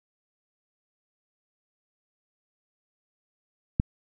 click, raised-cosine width 5 ms, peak -9 dBFS, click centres 3.799 s, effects none

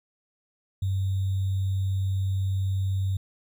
sine tone with sample-and-hold, 96 Hz, G2, 36 cents flat, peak -23 dBFS, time 0.82-3.17 s, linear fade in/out 5 ms, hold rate 3675 Hz, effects none

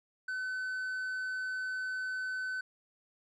triangle tone, 1515 Hz, F#6, 40 cents sharp, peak -32 dBFS, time 0.28-2.61 s, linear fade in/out 5 ms, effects resampled to 24000 Hz

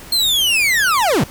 40% pulse linear sweep, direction down, 4255 to 92.5 Hz, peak -12 dBFS, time 0.12-1.24 s, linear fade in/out 5 ms, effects pink hiss -37 dBFS RMS until 1.3 s

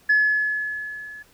sine tone with level ramp, 1708 Hz, G#6, 48 cents sharp, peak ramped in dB -12 to -37 dBFS, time 0.09-1.23 s, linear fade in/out 10 ms, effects tanh soft clip ceiling -11 dBFS + pink hiss -56 dBFS RMS until 1.33 s

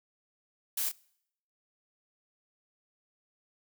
blue noise with echo, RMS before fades -32 dBFS, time 0.77-0.89 s, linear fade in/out 5 ms, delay 27 ms, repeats 1, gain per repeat -6 dB, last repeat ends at 0.917 s, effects noise-tail reverb RT60 0.7 s tail -24 dB re dry

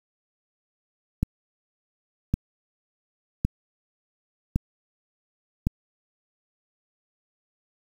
click train, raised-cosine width 5 ms, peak -9 dBFS, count 5, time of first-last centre 1.23-5.67 s, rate 0.901 Hz, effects 7-bit

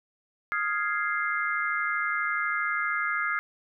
sine chord, F minor seventh, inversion third, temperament equal, 1244.5 / 1396.9 / 1661.2 / 2093 Hz, Eb6 / F6 / Ab6 / C7, 0 / 0 / 0 / 0 cents, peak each -31 dBFS, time 0.52-3.39 s, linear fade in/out 0 ms, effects none

